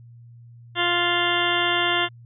harmonic tone, 349.2 Hz, F4, in tune, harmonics 1 / 2 / 3 / 4 / 5 / 6 / 8 / 9 / 10, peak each -28 / -28 / -28 / -28 / -28 / -28 / -28 / -28 / -28 dBFS, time 0.75-2.09 s, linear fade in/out 50 ms, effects added 118 Hz sine -43 dBFS peak until 2.25 s

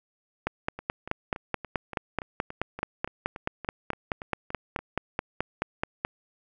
two click trains, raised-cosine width 0.5 ms, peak -22 / -11 dBFS, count 15 / 27, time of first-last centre 0.79-4.79 / 0.47-6.049 s, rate 3.5 / 4.66 Hz, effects none

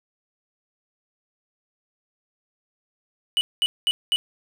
triangle tone bursts, 2960 Hz, F#7, in tune, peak -16 dBFS, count 4, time 3.37-4.16 s, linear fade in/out 0 ms, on 40 ms, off 210 ms, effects none

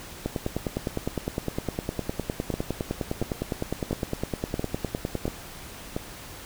two click trains, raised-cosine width 2 ms, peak -13 / -14 dBFS, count 50 / 6, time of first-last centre 0.26-5.255 / 2.54-5.965 s, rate 9.81 / 1.46 Hz, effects pink hiss -42 dBFS RMS until 6.45 s

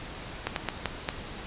slowing click train, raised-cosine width 0.3 ms, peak -11 dBFS, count 5, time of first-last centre 0.47-1.089 s, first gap 92 ms, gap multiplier 1.36, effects pink hiss -40 dBFS RMS until 1.46 s + resampled to 8000 Hz

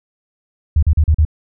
sine tone bursts, 77 Hz, D#2, 17 cents flat, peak -8 dBFS, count 5, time 0.76-1.251 s, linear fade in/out 5 ms, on 67 ms, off 39 ms, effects none

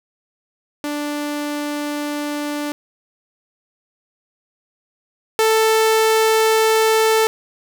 sawtooth tone pair in turn, 293.7 / 441.6 Hz, D4 / A4, 0 / +6 cents, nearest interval perfect fifth, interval 706 cents, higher second, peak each -18 / -9 dBFS, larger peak second, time 0.84-2.72 / 5.39-7.27 s, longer neither, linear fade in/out 0 ms, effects none

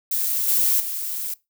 violet noise with level steps, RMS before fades -23 / -19 / -28 dBFS, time 0.11-1.34 s, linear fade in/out 5 ms, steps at 0.48 / 0.8 s, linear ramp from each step 2 ms, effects noise-tail reverb RT60 0.2 s tail -20 dB re dry

